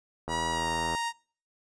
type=tone with pitch glide; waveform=sawtooth; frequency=961 to 932.6 Hz; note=B5 to A#5; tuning=-48 to +1 cents; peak=-25 dBFS; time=0.28-1.13 s; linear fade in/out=50 ms; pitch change=-51 cents; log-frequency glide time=0.5-0.68 s
type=click train; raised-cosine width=1 ms; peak=-20 dBFS; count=56; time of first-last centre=0.28-0.949 s; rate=82.2 Hz
effects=noise-tail reverb RT60 0.5 s tail -26 dB re dry + resampled to 22050 Hz